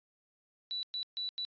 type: tone bursts at uneven times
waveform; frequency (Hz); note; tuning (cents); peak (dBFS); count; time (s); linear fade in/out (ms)
sine; 3951; B7; 0; -34; 4; 0.71-0.83 / 0.94-1.03 / 1.17-1.29 / 1.38-1.45; 0
effects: resampled to 11025 Hz